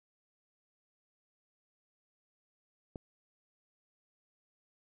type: click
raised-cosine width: 2 ms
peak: -28 dBFS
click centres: 2.958 s
effects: none

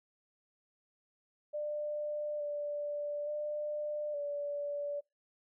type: tone with pitch steps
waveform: sine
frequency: 596 / 586 / 597 / 578 Hz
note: D5 / D5 / D5 / D5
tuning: +25 / -4 / +28 / -28 cents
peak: -34 dBFS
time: 1.53-5.01 s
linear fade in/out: 20 ms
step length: 870 ms
effects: noise-tail reverb RT60 0.2 s tail -24 dB re dry

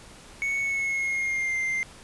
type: tone with pitch glide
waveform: triangle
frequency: 2217 to 2093 Hz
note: C#7 to C7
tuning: 0 to 0 cents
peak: -23 dBFS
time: 0.42-1.83 s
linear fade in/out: 0 ms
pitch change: -100 cents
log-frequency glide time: 0.6-1.58 s
effects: pink hiss -48 dBFS RMS until 2.03 s + resampled to 24000 Hz

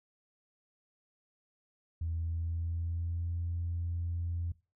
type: tone with pitch glide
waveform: sine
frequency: 82.41 to 85.51 Hz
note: E2 to F2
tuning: 0 to -36 cents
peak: -31 dBFS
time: 2.01-4.52 s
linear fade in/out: 5 ms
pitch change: +64 cents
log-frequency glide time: 2.13-3.34 s
effects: noise-tail reverb RT60 0.3 s tail -21 dB re dry + tanh soft clip ceiling -27 dBFS

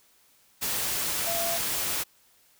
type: tone in noise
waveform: sine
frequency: 678 Hz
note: E5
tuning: 49 cents sharp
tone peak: -30 dBFS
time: 1.26-1.58 s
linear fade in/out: 20 ms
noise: white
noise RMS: -29 dBFS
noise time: 0.61-2.04 s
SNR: -4 dB
effects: white hiss -62 dBFS RMS until 2.59 s

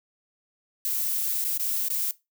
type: noise with dropouts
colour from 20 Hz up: violet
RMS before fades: -27 dBFS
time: 0.85-2.11 s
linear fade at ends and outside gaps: 1 ms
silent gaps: 1.442-1.448 / 1.576-1.596 / 1.884-1.901 s
effects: noise-tail reverb RT60 0.2 s tail -18 dB re dry

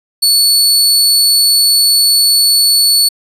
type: tone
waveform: sawtooth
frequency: 4435 Hz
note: C#8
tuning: in tune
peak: -4 dBFS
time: 0.22-3.09 s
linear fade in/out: 10 ms
effects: resampled to 32000 Hz

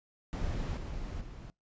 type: noise with level steps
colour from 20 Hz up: brown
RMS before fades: -34 / -39 / -45 dBFS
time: 0.33-1.5 s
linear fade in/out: 0 ms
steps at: 0.77 / 1.21 s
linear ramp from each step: 2 ms
effects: noise-tail reverb RT60 0.2 s tail -26 dB re dry + resampled to 16000 Hz

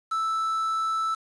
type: tone with quantisation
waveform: triangle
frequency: 1318.5 Hz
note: E6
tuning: in tune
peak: -22 dBFS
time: 0.11-1.15 s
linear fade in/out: 10 ms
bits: 7
effects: resampled to 22050 Hz

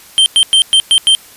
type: tone bursts at uneven times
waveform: square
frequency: 3136 Hz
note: G7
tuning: in tune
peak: -6 dBFS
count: 6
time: 0.18-0.26 / 0.36-0.43 / 0.53-0.62 / 0.73-0.8 / 0.91-0.98 / 1.07-1.15 s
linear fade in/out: 0 ms
effects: white hiss -39 dBFS RMS until 1.36 s + resampled to 32000 Hz

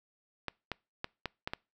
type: clicks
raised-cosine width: 0.3 ms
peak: -18 dBFS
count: 6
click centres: 0.483 / 0.717 / 1.044 / 1.257 / 1.475 / 1.535 s
effects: noise-tail reverb RT60 0.3 s tail -26 dB re dry

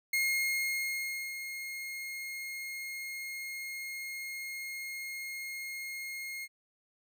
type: tone with ADSR envelope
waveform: 40% pulse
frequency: 2145 Hz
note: C7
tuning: 42 cents sharp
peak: -26 dBFS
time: 0.13-6.48 s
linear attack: 5 ms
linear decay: 1200 ms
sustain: -11 dB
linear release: 44 ms
effects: none

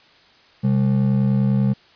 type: ring-modulated tone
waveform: triangle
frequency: 164.81 Hz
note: E3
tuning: in tune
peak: -10 dBFS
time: 0.63-1.74 s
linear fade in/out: 20 ms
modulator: 35.2 Hz
effects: white hiss -52 dBFS RMS until 1.95 s + resampled to 11025 Hz

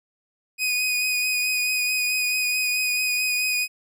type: tone with vibrato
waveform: sawtooth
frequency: 2489 Hz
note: D#7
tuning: in tune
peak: -18 dBFS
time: 0.58-3.68 s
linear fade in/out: 50 ms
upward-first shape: sine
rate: 4.6 Hz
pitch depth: 17 cents each way
effects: none

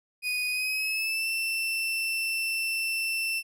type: tone with pitch glide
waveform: 35% pulse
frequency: 2482 to 2676 Hz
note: D#7 to E7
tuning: -5 to +25 cents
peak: -25 dBFS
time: 0.22-3.43 s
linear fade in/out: 50 ms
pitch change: +130 cents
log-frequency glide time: 0.49-1.29 s
effects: none

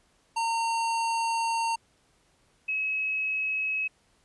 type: tone pair in turn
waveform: square / sine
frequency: 915 / 2566 Hz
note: A#5 / E7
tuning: -32 / -47 cents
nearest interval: octave + tritone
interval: 1785 cents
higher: second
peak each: -26 dBFS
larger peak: neither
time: 0.36-1.76 / 2.68-3.88 s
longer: first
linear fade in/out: 10 ms
effects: pink hiss -66 dBFS RMS until 4.24 s + resampled to 24000 Hz

